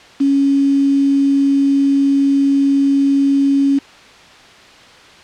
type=tone with quantisation; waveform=sine; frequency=277.2 Hz; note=C#4; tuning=in tune; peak=-10 dBFS; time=0.2-3.79 s; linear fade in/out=10 ms; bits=5; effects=white hiss -41 dBFS RMS until 5.23 s + low-pass 4000 Hz 12 dB/octave